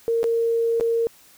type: tone with dropouts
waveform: sine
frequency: 461.1 Hz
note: A#4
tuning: 19 cents flat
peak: -18 dBFS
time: 0.08-1.07 s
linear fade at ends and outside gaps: 0 ms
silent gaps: 0.231-0.241 / 0.799-0.809 s
effects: white hiss -52 dBFS RMS until 1.37 s